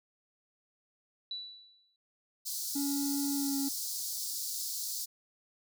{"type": "tone with exponential decay", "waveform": "sine", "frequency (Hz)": 3951, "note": "B7", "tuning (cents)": 0, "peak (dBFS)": -34, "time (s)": [1.31, 1.96], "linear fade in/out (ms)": 2, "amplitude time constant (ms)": 140}
{"type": "high-pass noise", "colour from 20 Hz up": "pink", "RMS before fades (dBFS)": -37, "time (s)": [2.45, 5.06], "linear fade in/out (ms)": 20, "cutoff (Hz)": 4300, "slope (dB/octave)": 48}
{"type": "tone with pitch glide", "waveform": "triangle", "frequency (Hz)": [281.6, 276.3], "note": ["C#4", "C#4"], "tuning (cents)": [27, -6], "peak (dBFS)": -29, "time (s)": [2.75, 3.69], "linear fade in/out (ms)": 10, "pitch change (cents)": -33, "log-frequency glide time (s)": [3.34, 3.58]}
{"effects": []}